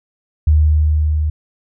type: tone with level ramp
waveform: sine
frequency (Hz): 76.5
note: D#2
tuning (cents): -29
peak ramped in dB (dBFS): -7 to -14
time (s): 0.47-1.3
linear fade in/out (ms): 5
effects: none